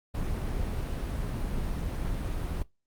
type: noise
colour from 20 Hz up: brown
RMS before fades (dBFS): -31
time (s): 0.14-2.63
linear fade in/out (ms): 10
effects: noise-tail reverb RT60 0.2 s tail -22 dB re dry + Opus 32 kbps